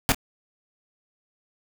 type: noise with echo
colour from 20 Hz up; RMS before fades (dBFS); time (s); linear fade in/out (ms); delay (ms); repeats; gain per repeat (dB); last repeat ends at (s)
pink; -19; 0.09-0.12; 0; 26; 1; -13; 0.146
effects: none